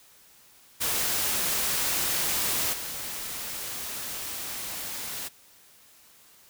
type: noise with level steps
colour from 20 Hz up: white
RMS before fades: -27 / -35 dBFS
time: 0.8-5.29 s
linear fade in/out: 20 ms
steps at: 2.72 s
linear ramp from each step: 20 ms
effects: white hiss -56 dBFS RMS until 6.49 s